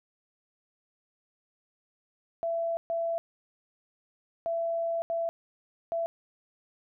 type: tone bursts at uneven times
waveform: sine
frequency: 669 Hz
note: E5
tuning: 25 cents sharp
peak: -27 dBFS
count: 5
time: 2.43-2.77 / 2.9-3.18 / 4.46-5.02 / 5.1-5.29 / 5.92-6.06 s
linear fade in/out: 0 ms
effects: none